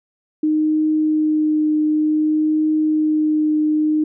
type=tone with vibrato; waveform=sine; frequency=307.7 Hz; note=D#4; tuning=19 cents flat; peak=-14 dBFS; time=0.43-4.04 s; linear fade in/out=5 ms; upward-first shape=triangle; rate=0.55 Hz; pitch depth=13 cents each way; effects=none